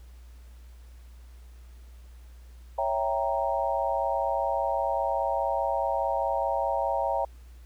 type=chord; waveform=sine; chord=C# diminished seventh; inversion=none; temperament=equal; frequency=554.4 / 659.3 / 784 / 932.3 Hz; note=C#5 / E5 / G5 / Bb5; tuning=0 / 0 / 0 / 0 cents; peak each=-30 dBFS; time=2.78-7.25 s; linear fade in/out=5 ms; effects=added 60 Hz sine -45 dBFS peak until 7.65 s + pink hiss -62 dBFS RMS until 7.65 s